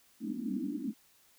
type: band-pass noise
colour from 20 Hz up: pink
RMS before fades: -36 dBFS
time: 0.2-0.94 s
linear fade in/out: 50 ms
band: 200 to 320 Hz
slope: 96 dB/octave
effects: white hiss -65 dBFS RMS until 1.38 s